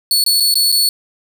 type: tone with dropouts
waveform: sawtooth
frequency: 4417 Hz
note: C#8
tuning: 7 cents flat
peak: -8 dBFS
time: 0.11-0.89 s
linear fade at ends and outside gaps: 1 ms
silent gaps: 0.24-0.263 / 0.4-0.405 / 0.541-0.555 / 0.718-0.724 s
effects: none